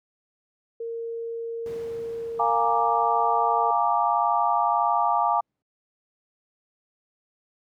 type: tone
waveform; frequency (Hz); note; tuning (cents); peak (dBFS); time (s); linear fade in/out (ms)
sine; 461.1; A#4; -19; -29; 0.8-3.71; 5
type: noise with exponential decay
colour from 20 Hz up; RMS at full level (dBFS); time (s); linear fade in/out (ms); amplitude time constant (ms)
brown; -36; 1.66-5.62; 1; 860
type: chord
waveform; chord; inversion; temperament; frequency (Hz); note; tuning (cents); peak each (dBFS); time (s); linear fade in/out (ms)
sine; Bb dominant seventh; second; equal; 698.5 / 830.6 / 932.3 / 1174.7; F5 / Ab5 / Bb5 / D6; 0 / 0 / 0 / 0; -25; 2.39-5.41; 10
effects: high-pass 150 Hz 12 dB/octave